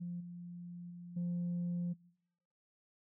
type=tone with level steps; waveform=sine; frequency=174.61 Hz; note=F3; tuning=in tune; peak=-38 / -44 / -46 / -32 dBFS; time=0-1.94 s; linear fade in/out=20 ms; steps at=0.2 / 0.9 / 1.16 s; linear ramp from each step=10 ms; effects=noise-tail reverb RT60 0.8 s tail -25 dB re dry + tanh soft clip ceiling -32 dBFS